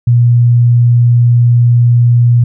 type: tone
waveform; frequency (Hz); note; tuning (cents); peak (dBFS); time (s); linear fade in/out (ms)
sine; 120; B2; -49; -4; 0.07-2.44; 5
effects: none

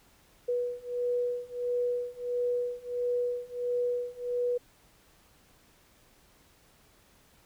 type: beating tone pair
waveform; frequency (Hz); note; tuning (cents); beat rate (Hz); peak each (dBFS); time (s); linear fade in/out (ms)
sine; 487.5 / 489; B4 / B4; -23 / -17; 1.5; -32 / -31; 0.48-4.58; 10
effects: pink hiss -62 dBFS RMS until 7.45 s

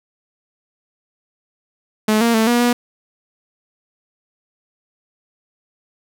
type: tone with pitch steps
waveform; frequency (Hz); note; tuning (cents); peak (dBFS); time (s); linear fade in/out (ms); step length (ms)
sawtooth; 215.2 / 233.1 / 221.8 / 240 / 241.9; A3 / A#3 / A3 / B3 / B3; -38 / 0 / +14 / -49 / -36; -9; 2.08-2.73; 5; 130
effects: none

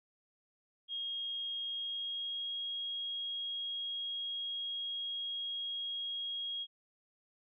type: tone with pitch glide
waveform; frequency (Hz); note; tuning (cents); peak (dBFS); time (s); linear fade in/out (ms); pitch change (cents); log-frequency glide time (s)
sine; 3259 to 3280; G#7 to G#7; -33 to -22; -36; 0.88-6.67; 50; +11; 1.67-2.52
effects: none

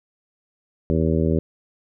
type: harmonic tone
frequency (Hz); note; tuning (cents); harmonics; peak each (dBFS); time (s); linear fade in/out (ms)
80.3; E2; -45; 1 / 2 / 3 / 4 / 5 / 6 / 7; -23 / -22 / -24 / -26 / -25 / -29 / -30; 0.9-1.39; 0
effects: none

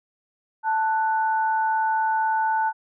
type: tone pair together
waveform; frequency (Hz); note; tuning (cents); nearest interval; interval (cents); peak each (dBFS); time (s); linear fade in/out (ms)
sine; 882 / 1481.7; A5 / F#6; +4 / +2; major sixth; 898; -20 / -28; 0.63-2.73; 50
effects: none

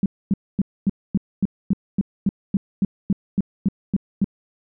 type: tone bursts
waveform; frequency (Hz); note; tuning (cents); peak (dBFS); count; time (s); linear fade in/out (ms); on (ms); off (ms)
sine; 196; G3; 0; -14; 16; 0.03-4.244; 2; 29; 250
effects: none

